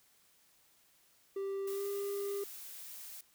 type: tone with pitch glide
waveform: triangle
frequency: 392 to 401.2 Hz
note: G4 to G4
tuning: 0 to +40 cents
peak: -33 dBFS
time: 1.36-2.44 s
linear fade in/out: 5 ms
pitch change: +40 cents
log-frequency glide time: 1.7-1.85 s
type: noise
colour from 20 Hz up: blue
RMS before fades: -48 dBFS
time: 1.67-3.21 s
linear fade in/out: 5 ms
effects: white hiss -68 dBFS RMS until 3.34 s